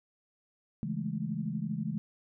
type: chord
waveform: sine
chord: A major seventh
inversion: first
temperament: equal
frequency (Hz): 138.59 / 164.81 / 207.7 / 220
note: C#3 / E3 / G#3 / A3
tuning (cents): 0 / 0 / 0 / 0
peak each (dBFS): -39 / -36 / -36 / -38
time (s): 0.83-1.98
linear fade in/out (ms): 0
effects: none